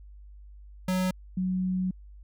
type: tone pair in turn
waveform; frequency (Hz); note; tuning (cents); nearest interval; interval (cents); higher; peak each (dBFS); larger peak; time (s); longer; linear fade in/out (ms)
square / sine; 184.9 / 184.9; F#3 / F#3; -1 / -1; unison; 0; neither; -25; neither; 0.88-1.11 / 1.37-1.91; second; 5
effects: added 50 Hz sine -45 dBFS peak until 2.23 s

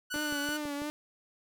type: tone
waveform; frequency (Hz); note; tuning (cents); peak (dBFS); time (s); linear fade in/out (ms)
sawtooth; 1480; F#6; 0; -30; 0.1-0.58; 20
type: tone with vibrato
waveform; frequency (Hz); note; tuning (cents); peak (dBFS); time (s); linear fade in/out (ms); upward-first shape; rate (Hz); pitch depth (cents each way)
sawtooth; 293.7; D4; 0; -30; 0.14-0.9; 0; triangle; 2.9; 60
type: click train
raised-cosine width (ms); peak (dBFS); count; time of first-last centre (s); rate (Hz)
2; -31; 5; 0.16-0.819; 6.07
effects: none

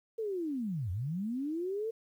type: linear two-way sweep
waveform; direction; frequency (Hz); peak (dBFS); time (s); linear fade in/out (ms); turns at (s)
sine; down then up; 460 to 83.6 to 460; -32; 0.18-1.91; 10; 0.91
effects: 11-bit

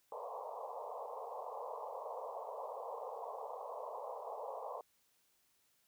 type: band-pass noise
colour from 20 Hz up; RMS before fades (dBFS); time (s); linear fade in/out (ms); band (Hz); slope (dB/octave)
pink; -45; 0.12-4.81; 2; 450 to 1100; 96
effects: white hiss -75 dBFS RMS until 5.87 s

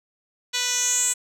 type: tone with band-pass filter sweep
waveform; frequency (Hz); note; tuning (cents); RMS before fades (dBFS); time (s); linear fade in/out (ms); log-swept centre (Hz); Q
10% pulse; 493.4; B4; -2; -23; 0.53-1.14; 20; 4700 to 8100; 4.9
effects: none

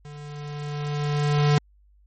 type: tone with level ramp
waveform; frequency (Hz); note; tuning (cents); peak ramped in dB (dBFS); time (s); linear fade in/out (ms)
square; 146.9; D3; +1; -39 to -16; 0.05-1.58; 0
effects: added 50 Hz sine -54 dBFS peak until 2.06 s + MP3 32 kbps

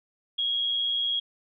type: tone with amplitude modulation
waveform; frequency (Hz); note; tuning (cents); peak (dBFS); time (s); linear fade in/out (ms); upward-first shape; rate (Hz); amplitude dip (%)
sine; 3294; G#7; -15; -22; 0.38-1.2; 10; sine; 120; 45
effects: none

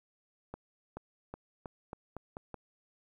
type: accelerating click train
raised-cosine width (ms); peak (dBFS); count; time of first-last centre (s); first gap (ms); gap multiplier
1; -27; 8; 0.54-2.543; 430; 0.86
effects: 11-bit

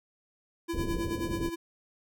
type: tone with tremolo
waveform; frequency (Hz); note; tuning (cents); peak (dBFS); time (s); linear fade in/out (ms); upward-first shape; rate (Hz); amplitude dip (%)
square; 335.9; E4; +33; -30; 0.68-1.56; 20; sine; 9.4; 65
type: low-pass noise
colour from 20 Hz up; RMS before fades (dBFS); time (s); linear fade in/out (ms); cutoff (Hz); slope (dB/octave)
pink; -34; 0.73-1.5; 20; 520; 48
effects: none

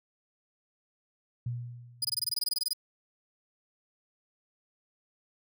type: tone with exponential decay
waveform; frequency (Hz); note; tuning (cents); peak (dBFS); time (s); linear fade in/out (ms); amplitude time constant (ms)
sine; 120.5; B2; -42; -29; 1.46-2.34; 5; 190
type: tone bursts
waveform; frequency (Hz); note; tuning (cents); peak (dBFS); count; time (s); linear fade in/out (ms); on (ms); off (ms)
sawtooth; 4950; D#8; -10; -24; 15; 2.02-2.733; 5; 27; 22
effects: none

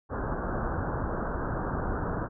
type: low-pass noise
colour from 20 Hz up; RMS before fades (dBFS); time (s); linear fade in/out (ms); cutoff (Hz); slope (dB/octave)
pink; -31; 0.09-2.29; 50; 1600; 96
effects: none

